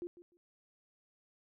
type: tone with echo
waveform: sine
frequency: 349.6 Hz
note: F4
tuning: 2 cents sharp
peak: -38 dBFS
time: 0.02-0.07 s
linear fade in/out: 0 ms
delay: 150 ms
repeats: 2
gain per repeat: -15 dB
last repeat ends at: 0.37 s
effects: none